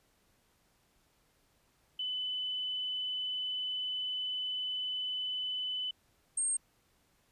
sine tone pair in turn, 3008 / 8533 Hz, F#7 / C9, +28 / +33 cents, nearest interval octave + tritone, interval 1805 cents, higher second, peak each -33 / -29 dBFS, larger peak second, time 1.99-5.91 / 6.37-6.57 s, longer first, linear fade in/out 5 ms, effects pink hiss -71 dBFS RMS until 7.31 s + resampled to 32000 Hz

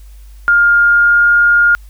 sine tone with pitch glide, 1409 to 1417.2 Hz, F6 to F6, +15 to +25 cents, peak -6 dBFS, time 0.48-1.75 s, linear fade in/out 0 ms, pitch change +10 cents, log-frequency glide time 0.65-1.32 s, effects added 50 Hz sine -33 dBFS peak until 1.89 s + white hiss -51 dBFS RMS until 1.89 s

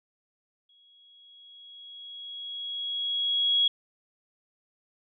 sine tone with exponential growth, 3322 Hz, G#7, in tune, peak -19 dBFS, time 0.69-3.68 s, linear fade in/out 5 ms, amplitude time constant 650 ms, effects none

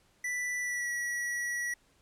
square tone with pitch glide, 1975.5 to 1931.5 Hz, B6 to B6, 0 to -39 cents, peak -32 dBFS, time 0.24-1.74 s, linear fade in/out 5 ms, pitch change -39 cents, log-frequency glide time 0.6-0.9 s, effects pink hiss -67 dBFS RMS until 2.01 s + low-pass 11000 Hz 12 dB/octave

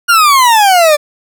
40% pulse exponential sweep, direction down, 1443 to 580 Hz, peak -4 dBFS, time 0.08-0.97 s, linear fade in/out 20 ms, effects none

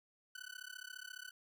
sawtooth tone with amplitude modulation, 1497 Hz, F#6, 20 cents sharp, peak -40 dBFS, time 0.35-1.31 s, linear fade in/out 5 ms, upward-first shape sine, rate 34.5 Hz, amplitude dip 100%, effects none

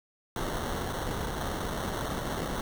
pink noise with sample-and-hold, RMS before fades -33 dBFS, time 0.36-2.61 s, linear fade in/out 2 ms, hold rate 2450 Hz, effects none

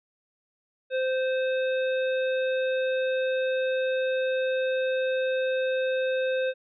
harmonic tone with a mistuned harmonic, 519 Hz, C5, 14 cents flat, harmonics 1 / 3 / 5 / 7, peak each -24 / -34 / -38 / -41 dBFS, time 0.9-6.54 s, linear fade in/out 50 ms, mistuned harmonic 7, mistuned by +32 cents, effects none

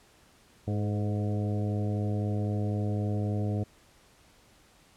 harmonic tone with a mistuned harmonic, 103.83 Hz, G#2, in tune, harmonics 1 / 2 / 3 / 4 / 5 / 6 / 7, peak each -28 / -34 / -38 / -40 / -42 / -44 / -45 dBFS, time 0.67-3.64 s, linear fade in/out 10 ms, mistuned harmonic 4, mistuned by +34 cents, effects pink hiss -60 dBFS RMS until 4.96 s + low-pass 11000 Hz 12 dB/octave

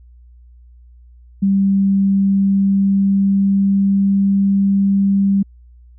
sine tone with pitch glide, 196 to 197.25 Hz, G3 to G3, 0 to +11 cents, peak -11 dBFS, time 1.42-5.43 s, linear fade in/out 10 ms, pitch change +11 cents, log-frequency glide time 1.99-4.29 s, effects added 60 Hz sine -41 dBFS peak until 5.98 s

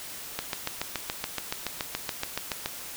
click train, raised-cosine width 0.2 ms, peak -11 dBFS, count 17, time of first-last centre 0.39-2.66 s, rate 7.05 Hz, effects white hiss -40 dBFS RMS until 2.96 s

